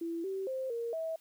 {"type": "tone with pitch steps", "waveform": "sine", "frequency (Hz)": [334.4, 385.2, 524, 466.5, 648], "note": ["E4", "G4", "C5", "A#4", "E5"], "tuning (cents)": [25, -30, 2, 1, -30], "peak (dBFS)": -33, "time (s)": [0.01, 1.16], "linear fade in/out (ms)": 5, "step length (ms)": 230, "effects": ["white hiss -65 dBFS RMS until 1.2 s", "high-pass 200 Hz 12 dB/octave"]}